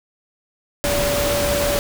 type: tone in noise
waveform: sine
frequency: 576 Hz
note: D5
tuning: 34 cents flat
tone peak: -20 dBFS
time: 0.84-1.79 s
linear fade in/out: 0 ms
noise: pink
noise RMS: -22 dBFS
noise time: 0.84-1.79 s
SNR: -1 dB
effects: none